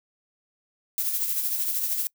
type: noise with tremolo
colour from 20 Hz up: violet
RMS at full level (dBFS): -25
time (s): 0.98-2.07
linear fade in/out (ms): 0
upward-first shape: sine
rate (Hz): 13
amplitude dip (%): 45
effects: noise-tail reverb RT60 0.1 s tail -25 dB re dry